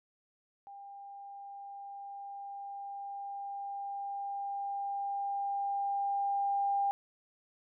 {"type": "tone with level ramp", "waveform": "sine", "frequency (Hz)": 799, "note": "G5", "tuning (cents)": 33, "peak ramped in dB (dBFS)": [-46, -27], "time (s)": [0.67, 6.91], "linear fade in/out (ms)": 0, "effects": []}